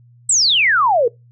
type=exponential sweep; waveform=sine; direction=down; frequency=8270 to 444.6 Hz; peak=-11 dBFS; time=0.29-1.08 s; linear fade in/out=5 ms; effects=noise-tail reverb RT60 0.2 s tail -22 dB re dry + added 120 Hz sine -45 dBFS peak until 1.31 s